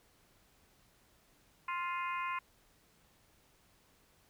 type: harmonic tone with a mistuned harmonic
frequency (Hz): 349.6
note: F4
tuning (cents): +2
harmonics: 3 / 4 / 5 / 6 / 7 / 8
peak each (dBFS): -36 / -45 / -49 / -43 / -45 / -53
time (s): 1.68-2.39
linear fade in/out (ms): 5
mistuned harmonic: 7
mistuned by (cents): +28
effects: pink hiss -68 dBFS RMS until 4.29 s